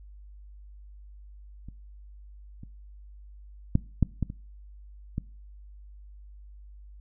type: clicks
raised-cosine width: 5 ms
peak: -30 / -29 / -8 / -8 / -14 / -24 / -17 dBFS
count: 7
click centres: 1.686 / 2.634 / 3.754 / 4.027 / 4.227 / 4.301 / 5.181 s
effects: noise-tail reverb RT60 0.4 s tail -22 dB re dry + added 50 Hz sine -45 dBFS peak until 7 s